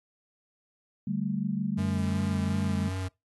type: chord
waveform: sine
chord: D suspended fourth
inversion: none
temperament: equal with one note detuned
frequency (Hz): 146.83 / 194.31 / 220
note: D3 / G3 / A3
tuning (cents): 0 / -15 / 0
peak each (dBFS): -34 / -30 / -32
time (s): 1.07-2.89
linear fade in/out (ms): 5
type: tone with vibrato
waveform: square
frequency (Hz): 92.5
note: F#2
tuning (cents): 0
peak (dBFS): -31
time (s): 1.77-3.09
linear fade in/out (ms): 20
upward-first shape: sine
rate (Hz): 2.7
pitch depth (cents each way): 29
effects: noise-tail reverb RT60 0.2 s tail -23 dB re dry + AAC 32 kbps